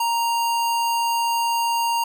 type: tone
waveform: square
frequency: 932.3 Hz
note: A#5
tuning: in tune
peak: -20 dBFS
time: 0-2.04 s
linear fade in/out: 5 ms
effects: none